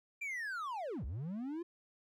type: linear two-way sweep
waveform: triangle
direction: down then up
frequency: 2400 to 55 to 353.6 Hz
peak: -36 dBFS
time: 0.21-1.63 s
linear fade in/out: 10 ms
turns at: 1.05 s
effects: none